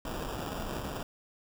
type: noise with sample-and-hold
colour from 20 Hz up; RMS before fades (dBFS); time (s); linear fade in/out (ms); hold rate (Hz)
pink; -37; 0.05-1.03; 2; 2100
effects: none